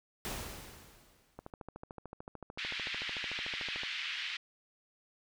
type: noise with exponential decay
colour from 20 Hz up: pink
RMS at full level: -37 dBFS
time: 0.25-1.5 s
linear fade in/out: 0 ms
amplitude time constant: 270 ms
type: click train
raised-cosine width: 1 ms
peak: -30 dBFS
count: 34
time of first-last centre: 1.39-3.834 s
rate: 13.5 Hz
type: band-pass noise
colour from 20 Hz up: pink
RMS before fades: -39 dBFS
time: 2.58-4.37 s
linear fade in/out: 5 ms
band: 1900 to 3700 Hz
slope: 24 dB/octave
effects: none